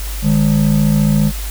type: ring-modulated tone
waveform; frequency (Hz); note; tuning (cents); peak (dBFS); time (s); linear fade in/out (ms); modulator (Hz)
triangle; 179.5; F3; +48; -5; 0.22-1.32; 50; 27.3
effects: added 50 Hz sine -21 dBFS peak until 1.5 s + white hiss -30 dBFS RMS until 1.5 s

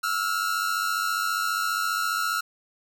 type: tone pair together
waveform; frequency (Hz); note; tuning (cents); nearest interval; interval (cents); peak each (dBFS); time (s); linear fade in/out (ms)
45% pulse; 1319 / 1413.8; E6 / F6; +1 / +21; minor second; 120; -27; 0.03-2.41; 10
effects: none

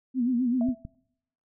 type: tone with vibrato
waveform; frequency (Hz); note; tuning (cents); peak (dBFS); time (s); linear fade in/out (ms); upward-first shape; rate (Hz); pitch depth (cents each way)
sine; 246.9; B3; 0; -22; 0.14-0.75; 50; sine; 7.8; 99
type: tone with exponential decay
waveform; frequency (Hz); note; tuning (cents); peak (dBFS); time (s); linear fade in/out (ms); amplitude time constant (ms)
sine; 659.3; E5; 0; -31; 0.61-0.95; 1; 73
type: clicks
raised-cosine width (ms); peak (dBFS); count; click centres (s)
5; -25; 2; 0.688 / 0.851
effects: noise-tail reverb RT60 0.8 s tail -25 dB re dry

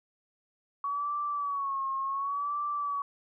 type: tone with vibrato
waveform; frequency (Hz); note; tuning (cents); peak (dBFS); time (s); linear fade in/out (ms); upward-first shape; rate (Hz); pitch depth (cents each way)
sine; 1123; C#6; +22; -29; 0.84-3.02; 2; sine; 0.69; 72
effects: none

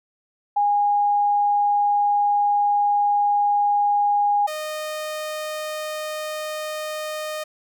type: tone pair in turn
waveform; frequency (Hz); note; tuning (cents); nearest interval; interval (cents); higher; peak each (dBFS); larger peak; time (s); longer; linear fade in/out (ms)
sine / sawtooth; 820 / 615.4; G#5 / D#5; -22 / -19; perfect fourth; 497; first; -16 / -23; first; 0.56-4.47 / 4.47-7.44; first; 10
effects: none

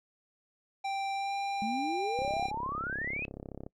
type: tone with pitch glide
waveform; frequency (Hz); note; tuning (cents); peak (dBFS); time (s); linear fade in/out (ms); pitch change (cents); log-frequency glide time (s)
square; 785 to 795; G5 to G5; +2 to +24; -32; 0.84-2.51; 10; +22; 1.14-1.34
type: exponential sweep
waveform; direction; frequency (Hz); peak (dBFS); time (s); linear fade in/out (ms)
sine; up; 207.6 to 2602; -33; 1.62-3.25; 0
type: click train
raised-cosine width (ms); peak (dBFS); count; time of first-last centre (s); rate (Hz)
2; -28; 51; 2.19-3.665; 33.9
effects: noise-tail reverb RT60 0.1 s tail -24 dB re dry + low-pass 5000 Hz 12 dB/octave

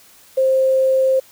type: tone with quantisation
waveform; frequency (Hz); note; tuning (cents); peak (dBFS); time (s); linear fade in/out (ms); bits
sine; 527; C5; +12; -12; 0.37-1.2; 10; 7
effects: white hiss -48 dBFS RMS until 1.31 s

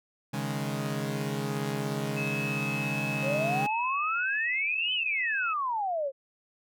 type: chord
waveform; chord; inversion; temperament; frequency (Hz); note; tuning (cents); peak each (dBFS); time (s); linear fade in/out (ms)
sawtooth; C# suspended second; none; equal; 138.59 / 155.56 / 207.7; C#3 / D#3 / G#3; 0 / 0 / 0; -29 / -32 / -30; 0.33-3.67; 10
type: tone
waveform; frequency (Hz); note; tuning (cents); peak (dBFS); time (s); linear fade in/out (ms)
sine; 2585; E7; -34; -32; 2.16-5.54; 20
type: exponential two-way sweep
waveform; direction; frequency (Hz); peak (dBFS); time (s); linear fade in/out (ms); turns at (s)
sine; up then down; 523.3 to 3074 to 523.3; -27; 3.22-6.12; 50; 4.93
effects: none

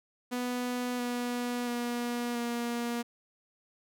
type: tone with pitch steps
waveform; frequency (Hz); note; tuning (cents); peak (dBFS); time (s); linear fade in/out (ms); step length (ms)
sawtooth; 246.9 / 243.6 / 240.4 / 237.3; B3 / B3 / B3 / A#3; 0 / -24 / -46 / +31; -27; 0.31-3.03; 20; 680
effects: none

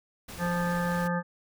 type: noise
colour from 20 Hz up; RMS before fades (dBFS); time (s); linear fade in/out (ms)
pink; -42; 0.28-1.08; 10
type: harmonic tone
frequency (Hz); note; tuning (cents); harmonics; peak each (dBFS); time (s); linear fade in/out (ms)
174.6; F3; 0; 1 / 3 / 5 / 7 / 9 / 10; -28 / -33 / -35 / -36 / -38 / -38; 0.38-1.23; 50
effects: none

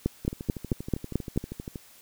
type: two click trains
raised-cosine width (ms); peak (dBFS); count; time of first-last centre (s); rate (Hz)
3; -22 / -11; 20 / 7; 0.25-1.758 / 0.06-1.376; 12.6 / 4.56
effects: white hiss -54 dBFS RMS until 2.01 s

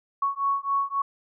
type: beating tone pair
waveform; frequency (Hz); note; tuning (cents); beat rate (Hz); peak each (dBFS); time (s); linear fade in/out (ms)
sine; 1108.7 / 1112.4; C#6 / C#6; 0 / +6; 3.7; -26; 0.22-1.02; 5
effects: none

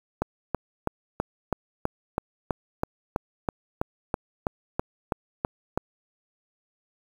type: click train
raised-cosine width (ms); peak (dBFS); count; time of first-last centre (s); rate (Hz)
1; -10; 18; 0.22-5.776; 3.06
effects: 7-bit

